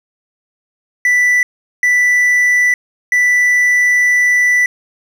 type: tone bursts at uneven times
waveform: triangle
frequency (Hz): 1975.5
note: B6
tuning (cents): 0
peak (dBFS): -7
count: 3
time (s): 1.05-1.43 / 1.83-2.74 / 3.12-4.66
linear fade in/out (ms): 2
effects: none